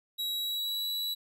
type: tone with pitch glide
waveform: 45% pulse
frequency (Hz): 3869 to 3928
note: B7 to B7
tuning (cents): -36 to -10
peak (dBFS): -30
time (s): 0.18-1.15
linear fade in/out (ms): 20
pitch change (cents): +26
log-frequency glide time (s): 0.32-0.88
effects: none